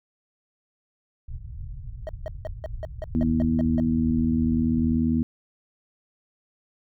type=low-pass noise; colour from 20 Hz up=pink; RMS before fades=-36 dBFS; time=1.28-4.97 s; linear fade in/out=5 ms; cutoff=130 Hz; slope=48 dB/octave
type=tone bursts; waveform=triangle; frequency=628 Hz; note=D#5; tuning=16 cents sharp; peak=-27 dBFS; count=10; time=2.07-3.8 s; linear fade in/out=0 ms; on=20 ms; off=170 ms
type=harmonic tone; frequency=80.2 Hz; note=E2; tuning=47 cents flat; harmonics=1 / 2 / 3 / 4; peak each=-28 / -28 / -21 / -32 dBFS; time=3.15-5.23 s; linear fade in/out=0 ms
effects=none